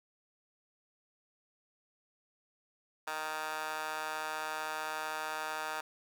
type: tone with high-pass filter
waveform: 15% pulse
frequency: 155.56 Hz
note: D#3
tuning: in tune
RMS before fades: -38 dBFS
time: 3.07-5.81 s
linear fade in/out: 5 ms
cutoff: 1000 Hz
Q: 6.6
effects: none